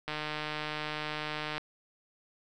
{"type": "click train", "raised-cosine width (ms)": 0.3, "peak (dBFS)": -19, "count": 229, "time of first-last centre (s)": [0.08, 1.58], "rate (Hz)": 152, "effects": []}